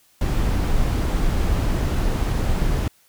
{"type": "noise", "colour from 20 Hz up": "brown", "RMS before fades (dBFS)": -20, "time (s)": [0.21, 2.88], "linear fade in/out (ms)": 2, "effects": ["white hiss -58 dBFS RMS until 3.08 s"]}